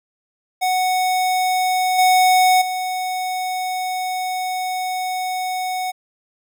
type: tone with level steps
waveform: square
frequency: 740 Hz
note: F#5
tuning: in tune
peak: -17 / -12 / -22 dBFS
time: 0.61-5.92 s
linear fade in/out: 20 ms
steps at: 1.98 / 2.61 s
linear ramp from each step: 10 ms
effects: none